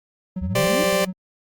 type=tone with tremolo; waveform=triangle; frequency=185.2 Hz; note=F#3; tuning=2 cents sharp; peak=-21 dBFS; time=0.36-1.13 s; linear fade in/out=5 ms; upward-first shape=sine; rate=14 Hz; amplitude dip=75%
type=exponential sweep; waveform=sine; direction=up; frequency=68.5 to 339.3 Hz; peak=-24 dBFS; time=0.41-0.84 s; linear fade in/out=10 ms
type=chord; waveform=sawtooth; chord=G suspended fourth; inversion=none; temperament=just; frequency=392 / 522.7 / 588 Hz; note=G4 / C5 / D5; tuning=0 / -2 / +2 cents; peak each=-21 / -20 / -16 dBFS; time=0.55-1.05 s; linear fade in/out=5 ms
type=clicks; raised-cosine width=3 ms; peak=-23 dBFS; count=3; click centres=0.674 / 0.84 / 0.928 s
effects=Opus 32 kbps